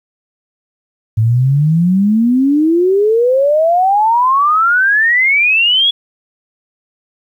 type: exponential sweep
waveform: sine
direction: up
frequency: 106.9 to 3400 Hz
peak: -8 dBFS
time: 1.17-5.91 s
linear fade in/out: 10 ms
effects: 8-bit